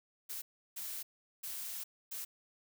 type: noise bursts at uneven times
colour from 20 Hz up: blue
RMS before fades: -42 dBFS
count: 4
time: 0.29-0.42 / 0.76-1.03 / 1.43-1.84 / 2.11-2.25 s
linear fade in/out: 10 ms
effects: none